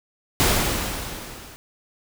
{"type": "noise with level ramp", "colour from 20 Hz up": "pink", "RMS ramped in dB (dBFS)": [-17, -43], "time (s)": [0.4, 1.56], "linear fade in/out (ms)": 0, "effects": []}